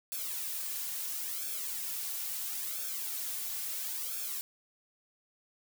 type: noise with flanger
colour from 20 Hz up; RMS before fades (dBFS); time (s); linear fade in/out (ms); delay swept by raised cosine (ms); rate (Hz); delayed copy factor
blue; -37; 0.12-4.41; 0; 1 to 3.2; 0.74; -0.9
effects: none